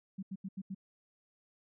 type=tone bursts; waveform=sine; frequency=192.1 Hz; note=G3; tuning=35 cents flat; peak=-37 dBFS; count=5; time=0.18-0.748 s; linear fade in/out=10 ms; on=48 ms; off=82 ms; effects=none